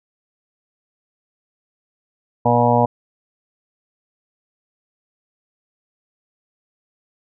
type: harmonic tone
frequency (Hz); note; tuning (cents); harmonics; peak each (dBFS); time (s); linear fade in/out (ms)
120.2; B2; -46; 1 / 2 / 4 / 5 / 6 / 7 / 8; -20 / -20 / -20 / -20 / -20 / -20 / -20; 2.45-2.86; 10
effects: none